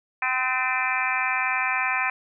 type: harmonic tone with a mistuned harmonic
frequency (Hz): 256.4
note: C4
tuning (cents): -35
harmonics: 3 / 4 / 5 / 6 / 7 / 8 / 9 / 10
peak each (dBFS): -31 / -29 / -32 / -32 / -29 / -33 / -27 / -33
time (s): 0.22-2.1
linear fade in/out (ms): 2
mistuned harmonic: 9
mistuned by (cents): +43
effects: none